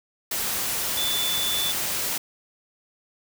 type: tone in noise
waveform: sine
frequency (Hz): 3490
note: A7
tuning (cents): -15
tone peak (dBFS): -25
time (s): 0.97-1.72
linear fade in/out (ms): 5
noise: white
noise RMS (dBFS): -27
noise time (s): 0.31-2.18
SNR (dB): -1
effects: none